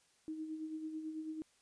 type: tone with tremolo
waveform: sine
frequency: 314.1 Hz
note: D#4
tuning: 16 cents sharp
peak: -38 dBFS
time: 0.28-1.42 s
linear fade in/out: 0 ms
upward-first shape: sine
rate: 9.1 Hz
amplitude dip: 50%
effects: white hiss -71 dBFS RMS until 1.61 s + resampled to 22050 Hz